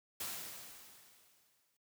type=noise with exponential decay; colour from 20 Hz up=white; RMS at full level=-40 dBFS; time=0.2-1.77 s; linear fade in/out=5 ms; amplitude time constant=340 ms; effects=noise-tail reverb RT60 0.1 s tail -21 dB re dry + high-pass 80 Hz 12 dB/octave